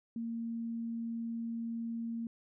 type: tone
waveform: sine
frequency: 230.4 Hz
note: A#3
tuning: 20 cents flat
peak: -35 dBFS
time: 0.16-2.27 s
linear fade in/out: 2 ms
effects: none